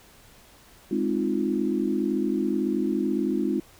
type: chord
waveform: sine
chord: F minor seventh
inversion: first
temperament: equal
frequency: 207.7 / 261.6 / 311.1 / 349.2 Hz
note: Ab3 / C4 / Eb4 / F4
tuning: 0 / 0 / 0 / 0 cents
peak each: -28 dBFS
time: 0.91-3.6 s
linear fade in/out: 5 ms
effects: pink hiss -53 dBFS RMS until 3.79 s